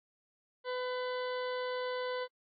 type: harmonic tone with a mistuned harmonic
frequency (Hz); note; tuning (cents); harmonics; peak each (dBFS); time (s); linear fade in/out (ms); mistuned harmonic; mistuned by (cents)
502; B4; +28; 1 / 2 / 3 / 4 / 6 / 7 / 8 / 9; -35 / -41 / -45 / -47 / -51 / -52 / -53 / -54; 0.64-2.28; 50; 7; -16
effects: AAC 32 kbps